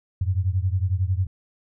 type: beating tone pair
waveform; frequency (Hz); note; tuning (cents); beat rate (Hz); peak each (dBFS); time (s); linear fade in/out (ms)
sine; 89.4 / 100.4; F2 / G2; +41 / +42; 11; -22 / -24; 0.21-1.27; 5
effects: none